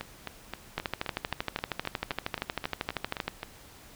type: two click trains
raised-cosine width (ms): 0.3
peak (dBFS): -18 / -13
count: 14 / 33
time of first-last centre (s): 0.01-3.431 / 0.78-3.28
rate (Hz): 3.8 / 12.8
effects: pink hiss -52 dBFS RMS until 3.95 s